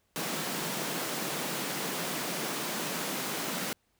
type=high-pass noise; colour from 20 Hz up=pink; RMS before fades=-34 dBFS; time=0.16-3.73 s; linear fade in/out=0 ms; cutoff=150 Hz; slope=48 dB/octave; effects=pink hiss -73 dBFS RMS until 3.99 s